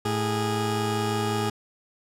20% pulse tone pair together, 109.5 / 412.5 Hz, A2 / G#4, -8 / -12 cents, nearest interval octave + major seventh, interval 2296 cents, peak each -22 dBFS, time 0.05-1.5 s, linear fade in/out 5 ms, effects low-pass 12000 Hz 12 dB/octave

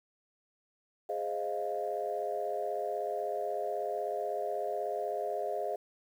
sine chord, F minor seventh, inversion first, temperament equal, 415.3 / 523.3 / 622.3 / 698.5 Hz, Ab4 / C5 / Eb5 / F5, 0 / 0 / 0 / 0 cents, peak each -37 / -39 / -36 / -36 dBFS, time 1.09-5.76 s, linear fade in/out 5 ms, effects tanh soft clip ceiling -22 dBFS + 10-bit

